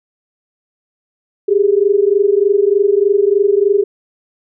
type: tone pair together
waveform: sine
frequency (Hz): 392 / 415.3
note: G4 / G#4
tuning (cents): 0 / 0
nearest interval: minor second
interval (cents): 100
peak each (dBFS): -12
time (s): 1.48-3.84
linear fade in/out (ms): 10
effects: none